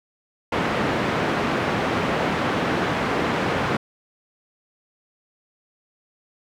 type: band-pass noise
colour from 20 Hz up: pink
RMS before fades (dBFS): -23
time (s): 0.52-3.77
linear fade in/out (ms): 5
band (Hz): 160 to 2100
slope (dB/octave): 12
effects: none